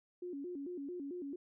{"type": "tone with vibrato", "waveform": "sine", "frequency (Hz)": 316.3, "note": "D#4", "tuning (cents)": 29, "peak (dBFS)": -40, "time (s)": [0.22, 1.36], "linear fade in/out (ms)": 5, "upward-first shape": "square", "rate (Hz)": 4.5, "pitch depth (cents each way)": 210, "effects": []}